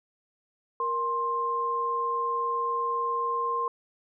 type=tone pair together; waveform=sine; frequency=469.1 / 1054.6 Hz; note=A#4 / C6; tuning=+11 / +13 cents; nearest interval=octave + major second; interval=1402 cents; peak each=-33 / -26 dBFS; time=0.8-3.68 s; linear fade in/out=2 ms; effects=none